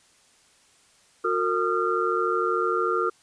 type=tone cluster; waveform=sine; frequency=363.2 / 456.5 / 1220 / 1369 Hz; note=F#4 / A#4 / D#6 / F6; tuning=-32 / -36 / -34 / -35 cents; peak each=-27 dBFS; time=1.24-3.1 s; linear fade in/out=10 ms; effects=white hiss -59 dBFS RMS until 3.22 s + resampled to 22050 Hz